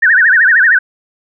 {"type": "tone with vibrato", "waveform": "sine", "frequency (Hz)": 1667, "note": "G#6", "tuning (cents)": 6, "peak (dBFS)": -5, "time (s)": [0.02, 0.79], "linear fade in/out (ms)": 10, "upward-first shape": "sine", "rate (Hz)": 13, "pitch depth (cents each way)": 210, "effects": []}